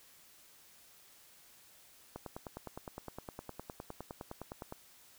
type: click train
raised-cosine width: 1 ms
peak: -28 dBFS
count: 26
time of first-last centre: 2.16-4.724 s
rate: 9.75 Hz
effects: white hiss -61 dBFS RMS until 5.18 s